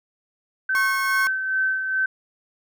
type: tone with tremolo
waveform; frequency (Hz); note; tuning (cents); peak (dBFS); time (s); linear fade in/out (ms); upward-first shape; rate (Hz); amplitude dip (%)
sine; 1538; G6; -33; -18; 0.69-2.06; 5; sine; 2.4; 50
type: tone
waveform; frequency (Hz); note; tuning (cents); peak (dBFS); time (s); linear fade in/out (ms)
30% pulse; 1089; C#6; -31; -21; 0.75-1.27; 0
effects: none